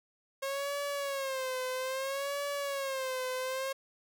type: tone with vibrato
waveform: sawtooth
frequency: 540 Hz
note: C#5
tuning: 45 cents flat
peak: -29 dBFS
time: 0.42-3.73 s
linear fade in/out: 10 ms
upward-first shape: sine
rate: 0.61 Hz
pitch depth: 96 cents each way
effects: none